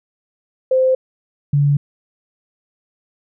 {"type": "tone pair in turn", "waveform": "sine", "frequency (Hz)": [519, 143.39], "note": ["C5", "D3"], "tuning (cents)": [-14, -41], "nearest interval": "octave + minor seventh", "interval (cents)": 2227, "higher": "first", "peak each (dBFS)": -11, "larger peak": "neither", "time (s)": [[0.71, 0.95], [1.53, 1.77]], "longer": "neither", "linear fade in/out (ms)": 5, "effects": []}